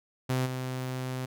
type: tone with level steps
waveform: sawtooth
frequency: 128.7 Hz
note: C3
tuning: 28 cents flat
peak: -22 / -28 dBFS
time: 0.29-1.26 s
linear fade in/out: 10 ms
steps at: 0.45 s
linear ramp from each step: 20 ms
effects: none